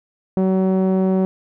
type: tone with low-pass filter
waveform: sawtooth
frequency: 188.6 Hz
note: F#3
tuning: 33 cents sharp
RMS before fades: -17 dBFS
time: 0.37-1.25 s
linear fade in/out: 0 ms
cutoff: 560 Hz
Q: 1
effects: none